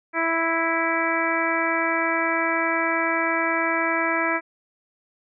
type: harmonic tone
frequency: 329.6 Hz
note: E4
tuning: in tune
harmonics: 1 / 2 / 3 / 4 / 5 / 6 / 7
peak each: -28 / -28 / -28 / -28 / -28 / -28 / -28 dBFS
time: 0.13-4.41 s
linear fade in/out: 50 ms
effects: none